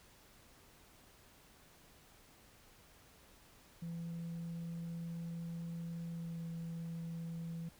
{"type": "tone with pitch glide", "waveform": "sine", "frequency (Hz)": [168.2, 166.46], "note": ["E3", "E3"], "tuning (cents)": [35, 17], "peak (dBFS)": -38, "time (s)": [3.82, 7.69], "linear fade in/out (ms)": 5, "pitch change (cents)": -18, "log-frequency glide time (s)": [6.08, 6.41], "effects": ["tanh soft clip ceiling -39 dBFS", "pink hiss -63 dBFS RMS until 7.79 s"]}